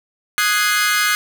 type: chord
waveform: sawtooth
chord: Ab dominant seventh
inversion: second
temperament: equal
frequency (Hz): 1244.5 / 1480 / 1661.2 / 2093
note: Eb6 / Gb6 / Ab6 / C7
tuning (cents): 0 / 0 / 0 / 0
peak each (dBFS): -17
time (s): 0.38-1.15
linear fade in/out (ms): 0
effects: 7-bit